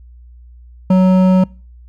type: tone with hard clipping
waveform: triangle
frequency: 186 Hz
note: F#3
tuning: 9 cents sharp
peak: -9 dBFS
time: 0.9-1.44 s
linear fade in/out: 5 ms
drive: 14 dB
effects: noise-tail reverb RT60 0.4 s tail -26 dB re dry + added 60 Hz sine -37 dBFS peak until 1.88 s